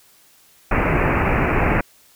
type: low-pass noise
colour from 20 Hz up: pink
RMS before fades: -18 dBFS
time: 0.71-1.81 s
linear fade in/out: 5 ms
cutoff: 2600 Hz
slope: 96 dB/octave
effects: white hiss -53 dBFS RMS until 2.15 s